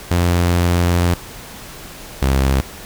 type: tone pair in turn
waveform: sawtooth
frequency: 87.31 / 67.08 Hz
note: F2 / C2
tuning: 0 / +44 cents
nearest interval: perfect fourth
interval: 456 cents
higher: first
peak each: -9 dBFS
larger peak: neither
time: 0.11-1.14 / 2.22-2.61 s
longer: first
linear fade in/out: 0 ms
effects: pink hiss -35 dBFS RMS until 2.85 s